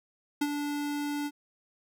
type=tone with ADSR envelope; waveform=square; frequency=291 Hz; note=D4; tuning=16 cents flat; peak=-24 dBFS; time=0.41-1.31 s; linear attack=8 ms; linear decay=46 ms; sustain=-7 dB; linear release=48 ms; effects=none